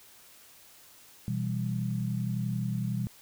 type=chord; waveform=sine; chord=E minor; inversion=second; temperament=equal; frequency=123.47 / 164.81 / 196 Hz; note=B2 / E3 / G3; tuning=0 / 0 / 0 cents; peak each=-31 / -35 / -33 dBFS; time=1.28-3.07 s; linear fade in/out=0 ms; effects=white hiss -55 dBFS RMS until 3.21 s